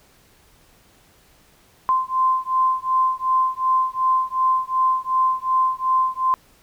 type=beating tone pair; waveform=sine; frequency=1038 / 1040.7 Hz; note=C6 / C6; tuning=-14 / -10 cents; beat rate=2.7 Hz; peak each=-20 dBFS; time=1.89-6.34 s; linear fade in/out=0 ms; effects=pink hiss -55 dBFS RMS until 6.62 s